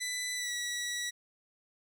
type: tone with pitch glide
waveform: 15% pulse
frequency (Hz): 1992 to 1937.5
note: B6 to B6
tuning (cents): +14 to -34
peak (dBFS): -27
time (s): 0-1.11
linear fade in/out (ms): 20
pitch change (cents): -48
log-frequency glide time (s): 0.35-0.53
effects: none